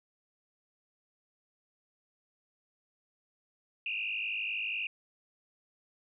sine tone with frequency modulation, 2626 Hz, E7, 7 cents flat, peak -32 dBFS, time 3.86-4.87 s, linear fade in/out 2 ms, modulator 52.1 Hz, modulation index 3.7, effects none

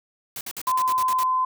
white noise bursts, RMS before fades -33 dBFS, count 9, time 0.36-1.234 s, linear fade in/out 2 ms, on 50 ms, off 53 ms
sine tone, 1026 Hz, C6, 34 cents flat, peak -19 dBFS, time 0.67-1.45 s, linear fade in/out 5 ms
effects none

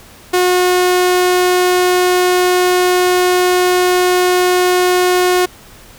sawtooth tone, 362 Hz, F#4, 38 cents flat, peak -6 dBFS, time 0.33-5.46 s, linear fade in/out 10 ms, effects pink hiss -40 dBFS RMS until 5.98 s

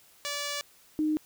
5% pulse / sine tone pair in turn, 578 / 307.5 Hz, D5 / D#4, -28 / -20 cents, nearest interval major seventh, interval 1092 cents, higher first, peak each -20 / -24 dBFS, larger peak first, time 0.25-0.61 / 0.99-1.17 s, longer first, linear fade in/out 0 ms, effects white hiss -59 dBFS RMS until 1.25 s

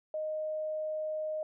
sine tone, 620 Hz, D#5, 6 cents flat, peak -32 dBFS, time 0.14-1.43 s, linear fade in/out 2 ms, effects none

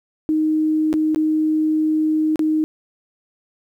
sine tone with dropouts, 311.1 Hz, D#4, in tune, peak -15 dBFS, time 0.29-2.64 s, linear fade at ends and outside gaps 0 ms, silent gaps 0.929-0.939 / 1.147-1.16 / 2.358-2.393 s, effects 9-bit

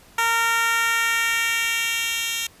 10% pulse tone with high-pass filter sweep, 460 Hz, A#4, 23 cents flat, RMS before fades -22 dBFS, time 0.18-2.47 s, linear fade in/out 5 ms, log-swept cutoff 1000 to 3600 Hz, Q 1.5, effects pink hiss -51 dBFS RMS until 2.6 s + resampled to 32000 Hz

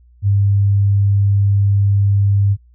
sine tone, 100 Hz, G2, 35 cents sharp, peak -10 dBFS, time 0.22-2.57 s, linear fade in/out 50 ms, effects added 60 Hz sine -45 dBFS peak until 2.74 s

